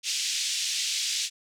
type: band-pass noise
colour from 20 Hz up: white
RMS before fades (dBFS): -29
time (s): 0.03-1.3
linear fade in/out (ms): 50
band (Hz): 2600 to 6900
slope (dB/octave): 24
effects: none